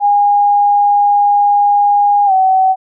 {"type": "tone with pitch glide", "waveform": "sine", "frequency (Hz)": [817, 757.9], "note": ["G#5", "F#5"], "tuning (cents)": [-29, 41], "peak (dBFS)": -7, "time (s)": [0, 2.76], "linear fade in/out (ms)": 50, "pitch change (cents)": -130, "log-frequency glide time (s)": [2.26, 2.32], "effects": []}